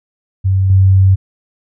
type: tone with level steps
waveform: sine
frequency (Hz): 95.5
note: G2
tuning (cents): -45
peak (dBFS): -9 / -5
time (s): 0.44-1.16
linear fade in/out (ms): 20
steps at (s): 0.7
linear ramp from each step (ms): 2
effects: none